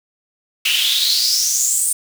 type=noise with high-pass filter sweep; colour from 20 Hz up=pink; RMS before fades=-17 dBFS; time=0.65-1.93 s; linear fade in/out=5 ms; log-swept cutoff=2700 to 9100 Hz; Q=7; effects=none